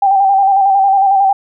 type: tone with vibrato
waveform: sine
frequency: 784 Hz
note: G5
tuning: in tune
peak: -7 dBFS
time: 0.02-1.33 s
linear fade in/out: 5 ms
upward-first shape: square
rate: 11 Hz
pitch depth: 35 cents each way
effects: none